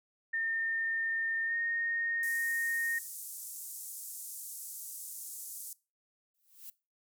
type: tone with pitch glide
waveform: sine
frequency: 1816 to 1849.9 Hz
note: A#6 to A#6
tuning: -46 to -14 cents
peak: -30 dBFS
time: 0.33-2.99 s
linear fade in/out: 10 ms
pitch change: +32 cents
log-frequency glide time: 1.46-1.54 s
type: band-pass noise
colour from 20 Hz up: white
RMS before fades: -44 dBFS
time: 2.23-5.73 s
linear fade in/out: 2 ms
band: 7000 to 14000 Hz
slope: 24 dB/octave
type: noise with exponential growth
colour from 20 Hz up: violet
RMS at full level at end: -43 dBFS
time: 6.34-6.7 s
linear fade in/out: 5 ms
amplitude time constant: 77 ms
effects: noise-tail reverb RT60 0.3 s tail -21 dB re dry